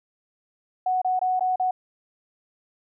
sine tone with dropouts, 740 Hz, F#5, in tune, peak -20 dBFS, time 0.86-1.71 s, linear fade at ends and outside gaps 5 ms, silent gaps 1.017-1.046 / 1.193-1.214 / 1.395-1.407 / 1.559-1.597 s, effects none

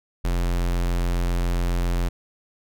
square tone, 43.65 Hz, F1, in tune, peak -21 dBFS, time 0.24-2.09 s, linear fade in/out 10 ms, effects none

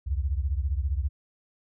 sine beating tone pair, 65.3 / 80.3 Hz, C2 / E2, -3 / -45 cents, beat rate 15 Hz, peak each -26 / -29 dBFS, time 0.06-1.09 s, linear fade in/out 20 ms, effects none

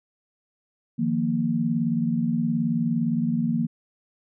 sine chord, Eb suspended second, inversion none, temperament equal, 155.56 / 174.61 / 233.1 Hz, Eb3 / F3 / Bb3, 0 / 0 / 0 cents, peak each -28 / -27 / -23 dBFS, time 0.98-3.67 s, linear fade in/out 20 ms, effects none

